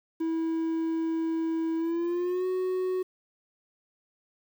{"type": "tone with pitch glide", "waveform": "triangle", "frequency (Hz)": [325.7, 369.8], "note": ["E4", "F#4"], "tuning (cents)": [-21, -1], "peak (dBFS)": -24, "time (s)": [0.2, 3.03], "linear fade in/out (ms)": 10, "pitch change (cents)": 220, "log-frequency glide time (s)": [1.77, 2.46], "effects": ["9-bit"]}